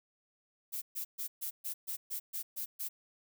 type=noise bursts; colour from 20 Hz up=violet; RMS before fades=-38 dBFS; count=10; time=0.72-2.89 s; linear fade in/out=20 ms; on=100 ms; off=130 ms; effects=none